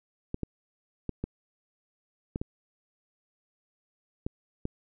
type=clicks; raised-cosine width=3 ms; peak=-18 dBFS; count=8; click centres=0.344 / 0.433 / 1.093 / 1.24 / 2.359 / 2.415 / 4.265 / 4.654 s; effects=none